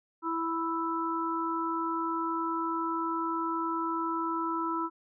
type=harmonic tone; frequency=329.6 Hz; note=E4; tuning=in tune; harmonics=1 / 3 / 4; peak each=-33 / -33 / -33 dBFS; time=0.22-4.9 s; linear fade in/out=50 ms; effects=none